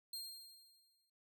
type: tone with exponential decay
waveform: sawtooth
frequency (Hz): 4204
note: C8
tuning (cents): +7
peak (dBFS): -39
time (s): 0.13-1.1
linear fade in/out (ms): 5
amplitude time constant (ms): 210
effects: none